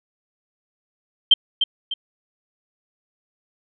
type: tone with echo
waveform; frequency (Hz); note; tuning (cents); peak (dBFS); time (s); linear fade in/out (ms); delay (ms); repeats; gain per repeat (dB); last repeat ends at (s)
sine; 3138; G7; +1; -7; 1.31-1.34; 5; 300; 2; -8; 1.94
effects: none